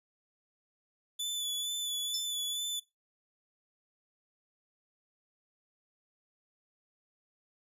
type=tone with vibrato; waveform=sawtooth; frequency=3470 Hz; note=A7; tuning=25 cents flat; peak=-30 dBFS; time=1.19-2.8 s; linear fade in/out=10 ms; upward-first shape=sine; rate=2.2 Hz; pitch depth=27 cents each way
type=tone with exponential decay; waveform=sine; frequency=5274 Hz; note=E8; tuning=in tune; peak=-30 dBFS; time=2.14-2.27 s; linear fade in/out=5 ms; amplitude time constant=28 ms
effects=noise-tail reverb RT60 0.2 s tail -19 dB re dry + resampled to 32000 Hz